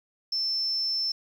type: tone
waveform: sine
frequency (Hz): 5320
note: E8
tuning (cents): +15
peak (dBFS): -25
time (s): 0.32-1.12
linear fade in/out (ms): 5
effects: 9-bit